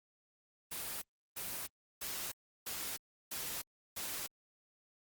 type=noise bursts; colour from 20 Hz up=white; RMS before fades=-41 dBFS; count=6; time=0.71-4.27 s; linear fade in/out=10 ms; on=310 ms; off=340 ms; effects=Opus 24 kbps